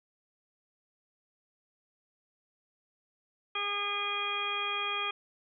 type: harmonic tone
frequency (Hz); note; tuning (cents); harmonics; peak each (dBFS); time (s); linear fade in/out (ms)
407.5; G#4; -33; 1 / 2 / 3 / 4 / 5 / 6 / 8; -43 / -43 / -35 / -46 / -44 / -35 / -36; 3.55-5.11; 5
effects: none